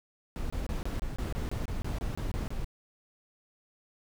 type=noise bursts; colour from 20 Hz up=brown; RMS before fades=-33 dBFS; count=14; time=0.36-2.645 s; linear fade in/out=0 ms; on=140 ms; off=25 ms; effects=none